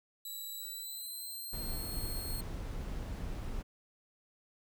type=tone with pitch glide; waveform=5% pulse; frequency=3933 to 4264 Hz; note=B7 to C8; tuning=-8 to +32 cents; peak=-34 dBFS; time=0.25-2.41 s; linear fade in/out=5 ms; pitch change=+140 cents; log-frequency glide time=0.6-1.83 s
type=noise; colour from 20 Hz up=brown; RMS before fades=-39 dBFS; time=1.52-3.63 s; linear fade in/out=20 ms
effects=none